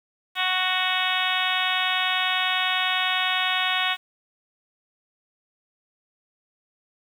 harmonic tone, 370 Hz, F#4, in tune, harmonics 2 / 3 / 4 / 5 / 6 / 7 / 8 / 9 / 10, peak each -30 / -30 / -30 / -30 / -30 / -30 / -30 / -30 / -30 dBFS, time 0.35-3.97 s, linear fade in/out 50 ms, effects 8-bit

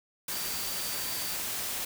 sine tone in noise, 4636 Hz, D8, 23 cents flat, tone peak -41 dBFS, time 0.32-1.36 s, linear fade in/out 5 ms, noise white, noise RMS -34 dBFS, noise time 0.28-1.85 s, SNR -10 dB, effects none

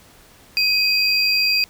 triangle tone pair together, 2515 / 4748 Hz, D#7 / D8, +18 / +18 cents, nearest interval major seventh, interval 1100 cents, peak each -18 / -16 dBFS, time 0.57-1.64 s, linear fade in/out 0 ms, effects pink hiss -49 dBFS RMS until 1.69 s

